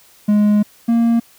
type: tone pair in turn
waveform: triangle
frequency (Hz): 208.5 / 232.3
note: G#3 / A#3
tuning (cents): +7 / -6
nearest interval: major second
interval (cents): 187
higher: second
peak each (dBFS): -8 / -9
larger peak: first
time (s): 0.28-0.63 / 0.88-1.2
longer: first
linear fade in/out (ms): 10
effects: white hiss -49 dBFS RMS until 1.38 s